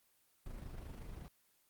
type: noise with amplitude modulation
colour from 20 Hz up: brown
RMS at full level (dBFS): -45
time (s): 0.46-1.28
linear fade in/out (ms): 0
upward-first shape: sine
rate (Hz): 25.5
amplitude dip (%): 45
effects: white hiss -73 dBFS RMS until 1.69 s + Opus 24 kbps